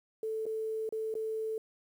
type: tone with dropouts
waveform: sine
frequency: 440 Hz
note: A4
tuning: in tune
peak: -32 dBFS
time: 0.23-1.58 s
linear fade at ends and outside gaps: 2 ms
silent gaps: 0.456-0.464 / 0.891-0.924 / 1.141-1.152 s
effects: 10-bit